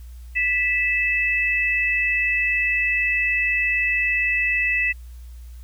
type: tone pair together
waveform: sine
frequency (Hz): 1975.5 / 2622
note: B6 / E7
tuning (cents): 0 / -10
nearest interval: perfect fourth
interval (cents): 490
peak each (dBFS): -21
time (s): 0.35-4.93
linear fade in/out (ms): 20
effects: added 60 Hz sine -36 dBFS peak until 5.63 s + white hiss -57 dBFS RMS until 5.63 s